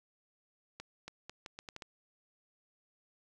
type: accelerating click train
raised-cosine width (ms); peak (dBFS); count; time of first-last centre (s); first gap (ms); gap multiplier
0.2; -27; 8; 0.8-1.822; 280; 0.77
effects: none